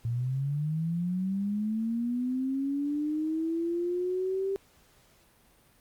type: linear sweep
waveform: sine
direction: up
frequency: 114.3 to 393.4 Hz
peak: -27 dBFS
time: 0.05-4.56 s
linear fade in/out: 0 ms
effects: pink hiss -62 dBFS RMS until 5.8 s + Opus 48 kbps